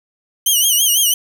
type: tone with vibrato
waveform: 10% pulse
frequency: 3051 Hz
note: G7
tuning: 48 cents flat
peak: -4 dBFS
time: 0.46-1.14 s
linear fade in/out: 5 ms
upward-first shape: sine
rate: 6 Hz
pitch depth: 110 cents each way
effects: 7-bit